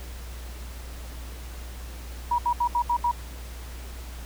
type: tone bursts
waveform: sine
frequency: 960 Hz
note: B5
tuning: 49 cents flat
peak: -20 dBFS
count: 6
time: 2.31-3.114 s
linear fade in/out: 5 ms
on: 74 ms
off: 72 ms
effects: added 60 Hz sine -36 dBFS peak until 4.25 s + pink hiss -45 dBFS RMS until 4.25 s